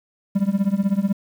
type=tone with tremolo; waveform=triangle; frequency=197.7 Hz; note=G3; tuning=15 cents sharp; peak=-11 dBFS; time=0.35-1.13 s; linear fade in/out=10 ms; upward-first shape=triangle; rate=16 Hz; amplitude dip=100%; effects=8-bit